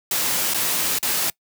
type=noise with dropouts; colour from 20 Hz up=white; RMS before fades=-22 dBFS; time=0.11-1.3 s; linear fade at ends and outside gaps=2 ms; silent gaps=0.537-0.544 / 0.987-1.028 s; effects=noise-tail reverb RT60 0.1 s tail -24 dB re dry + high-pass 100 Hz 12 dB/octave